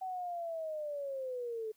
sine linear sweep, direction down, 759 to 429.1 Hz, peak -36 dBFS, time 0.01-1.72 s, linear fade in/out 10 ms, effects white hiss -72 dBFS RMS until 1.76 s

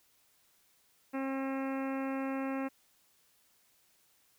harmonic tone, 268.6 Hz, C4, 46 cents sharp, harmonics 1 / 2 / 3 / 4 / 5 / 6 / 7 / 8 / 9 / 10, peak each -34 / -40 / -44 / -46 / -48 / -50 / -51 / -52 / -53 / -54 dBFS, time 1.13-2.69 s, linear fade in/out 20 ms, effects white hiss -69 dBFS RMS until 4.38 s

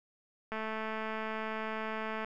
click train, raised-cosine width 0.5 ms, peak -23 dBFS, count 379, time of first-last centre 0.52-2.246 s, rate 219 Hz, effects none

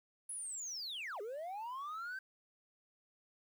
sine linear two-way sweep, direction down then up, 10548 to 392 to 1573 Hz, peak -38 dBFS, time 0.29-2.19 s, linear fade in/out 5 ms, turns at 1.21 s, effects tanh soft clip ceiling -40 dBFS + 11-bit

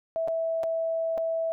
sine tone with dropouts, 655 Hz, E5, 11 cents flat, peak -25 dBFS, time 0.16-1.52 s, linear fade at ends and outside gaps 0 ms, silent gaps 0.276-0.283 / 0.633-0.638 / 1.176-1.18 s, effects none

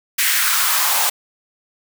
white noise with high-pass filter sweep, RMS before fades -17 dBFS, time 0.18-1.1 s, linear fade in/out 10 ms, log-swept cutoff 1900 to 720 Hz, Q 2.3, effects none

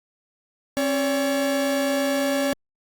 45% pulse tone pair together, 270.1 / 569 Hz, C#4 / C#5, -45 / +45 cents, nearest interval octave + minor second, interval 1290 cents, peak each -24 / -23 dBFS, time 0.77-2.53 s, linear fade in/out 0 ms, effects Opus 48 kbps

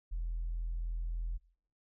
sine tone, 41.71 Hz, E1, 21 cents sharp, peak -32 dBFS, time 0.11-1.38 s, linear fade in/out 20 ms, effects noise-tail reverb RT60 0.7 s tail -26 dB re dry + tanh soft clip ceiling -30 dBFS

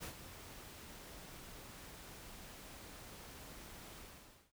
pink noise with ADSR envelope, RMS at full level -44 dBFS, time 0-4.52 s, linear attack 35 ms, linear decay 93 ms, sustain -9 dB, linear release 550 ms, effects none

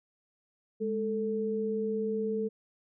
sine tone pair together, 208.5 / 441.8 Hz, G#3 / A4, +7 / +7 cents, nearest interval octave + minor second, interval 1300 cents, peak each -33 / -30 dBFS, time 0.8-2.49 s, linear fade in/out 20 ms, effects none

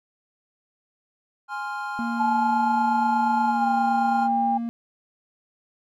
triangle chord, F minor, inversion first, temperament equal, 830.6 / 1046.5 / 1396.9 Hz, Ab5 / C6 / F6, 0 / 0 / 0 cents, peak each -30 / -33 / -30 dBFS, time 1.48-4.29 s, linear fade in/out 50 ms
triangle tone, 233.1 Hz, A#3, in tune, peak -24 dBFS, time 1.99-4.69 s, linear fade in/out 0 ms
sine tone with pitch glide, 859 to 801.5 Hz, A5 to G5, -42 to +38 cents, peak -20 dBFS, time 2.19-4.58 s, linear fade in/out 10 ms, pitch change -120 cents, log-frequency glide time 3.45-3.68 s
effects none

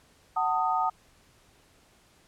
sine chord, D# diminished, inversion first, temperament just, 746.7 / 896 / 1244.5 Hz, F#5 / A5 / D#6, +16 / +31 / 0 cents, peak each -28 dBFS, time 0.36-0.9 s, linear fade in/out 10 ms, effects pink hiss -61 dBFS RMS until 2.27 s + low-pass 11000 Hz 12 dB/octave

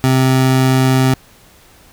25% pulse tone, 130.81 Hz, C3, in tune, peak -6 dBFS, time 0.04-1.14 s, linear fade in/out 0 ms, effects pink hiss -46 dBFS RMS until 1.92 s

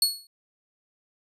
sawtooth tone with exponential decay, 4363 Hz, C#8, 28 cents flat, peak -13 dBFS, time 0.02-0.27 s, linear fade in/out 2 ms, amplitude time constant 54 ms, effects resampled to 32000 Hz

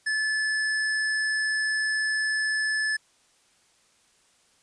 sine tone with hard clipping, 1733 Hz, A6, 27 cents flat, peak -25 dBFS, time 0.06-2.97 s, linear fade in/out 10 ms, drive 17 dB, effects white hiss -63 dBFS RMS until 4.62 s + resampled to 22050 Hz

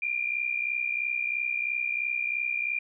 sine tone pair together, 2374 / 2437 Hz, D7 / D#7, +18 / -37 cents, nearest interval unison, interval 45 cents, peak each -29 / -30 dBFS, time 0.02-2.79 s, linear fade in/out 5 ms, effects none

